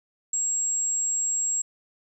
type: tone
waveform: sine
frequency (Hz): 7600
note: A#8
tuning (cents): +33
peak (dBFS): -23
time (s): 0.33-1.62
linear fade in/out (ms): 5
effects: 10-bit